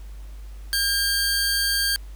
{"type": "tone pair together", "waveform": "sawtooth", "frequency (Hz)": [1609, 4560], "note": ["G6", "C#8"], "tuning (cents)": [45, 48], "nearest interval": "octave + tritone", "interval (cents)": 1803, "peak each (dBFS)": -20, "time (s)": [0.73, 1.96], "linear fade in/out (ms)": 0, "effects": ["added 50 Hz sine -35 dBFS peak until 2.15 s", "pink hiss -54 dBFS RMS until 2.15 s"]}